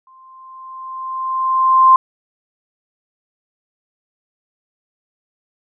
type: tone with exponential growth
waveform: sine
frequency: 1046.5 Hz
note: C6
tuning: in tune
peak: -4 dBFS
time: 0.07-1.96 s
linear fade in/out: 2 ms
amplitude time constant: 410 ms
effects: none